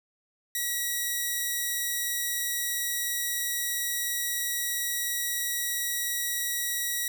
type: tone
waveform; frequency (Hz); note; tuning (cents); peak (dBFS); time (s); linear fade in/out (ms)
5% pulse; 1923; B6; -47; -17; 0.55-7.08; 2
effects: none